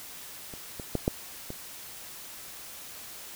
clicks, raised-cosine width 2 ms, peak -29 / -24 / -13 / -10 / -23 dBFS, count 5, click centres 0.538 / 0.798 / 0.953 / 1.079 / 1.504 s, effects white hiss -44 dBFS RMS until 3.35 s

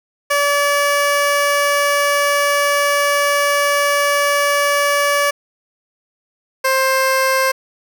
15% pulse tone pair in turn, 574 / 527.6 Hz, D5 / C5, -40 / +14 cents, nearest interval minor second, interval 146 cents, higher first, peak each -7 dBFS, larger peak neither, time 0.3-5.31 / 6.64-7.52 s, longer first, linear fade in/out 10 ms, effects none

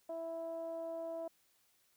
15% pulse tone with low-pass filter, 329.6 Hz, E4, in tune, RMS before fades -42 dBFS, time 0.09-1.28 s, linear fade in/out 5 ms, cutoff 660 Hz, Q 4.2, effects white hiss -73 dBFS RMS until 1.96 s

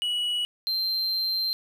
triangle tone pair in turn, 2929 / 4142 Hz, F#7 / C8, -18 / -18 cents, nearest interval tritone, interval 600 cents, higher second, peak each -23 dBFS, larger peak neither, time 0.02-0.45 / 0.67-1.53 s, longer second, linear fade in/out 0 ms, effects 10-bit

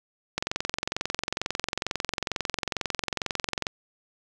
click train, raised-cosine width 0.2 ms, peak -9 dBFS, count 74, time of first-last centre 0.38-3.668 s, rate 22.2 Hz, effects none

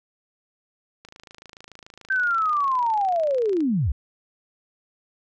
click train, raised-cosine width 0.2 ms, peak -26 dBFS, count 70, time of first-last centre 1.05-3.606 s, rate 27 Hz
sine linear sweep, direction down, 1568 to 51.8 Hz, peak -19 dBFS, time 2.1-3.92 s, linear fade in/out 5 ms
effects none

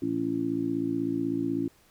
harmonic tone, 56.1 Hz, A1, 34 cents sharp, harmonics 2 / 3 / 4 / 5 / 6, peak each -40 / -38 / -40 / -28 / -31 dBFS, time 0.02-1.68 s, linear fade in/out 5 ms, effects pink hiss -61 dBFS RMS until 1.9 s

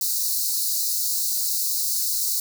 white high-pass noise, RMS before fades -24 dBFS, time 0.01-2.4 s, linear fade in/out 2 ms, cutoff 4000 Hz, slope 96 dB/octave, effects none

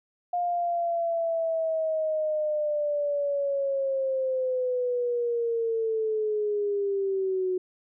sine linear sweep, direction down, 709 to 365.6 Hz, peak -24 dBFS, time 0.33-7.58 s, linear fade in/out 5 ms, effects none

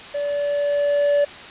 triangle tone with level ramp, 577 Hz, D5, 31 cents flat, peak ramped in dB -20 to -12 dBFS, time 0.14-1.25 s, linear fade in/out 10 ms, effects white hiss -37 dBFS RMS until 1.5 s + resampled to 8000 Hz

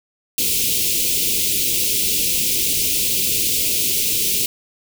white band-stop noise, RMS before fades -19 dBFS, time 0.38-4.46 s, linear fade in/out 2 ms, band 490 to 2400 Hz, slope 48 dB/octave, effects none

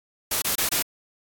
white noise bursts, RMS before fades -24 dBFS, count 4, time 0.31-0.825 s, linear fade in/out 5 ms, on 110 ms, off 25 ms, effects AAC 64 kbps

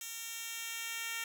10% pulse tone with high-pass filter sweep, 459 Hz, A#4, 27 cents flat, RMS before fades -41 dBFS, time 0.01-1.24 s, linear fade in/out 2 ms, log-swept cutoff 4800 to 2100 Hz, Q 0.83, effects none

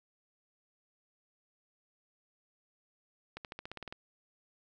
accelerating click train, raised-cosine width 0.3 ms, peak -26 dBFS, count 10, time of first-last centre 3.37-3.925 s, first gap 78 ms, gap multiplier 0.94, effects none

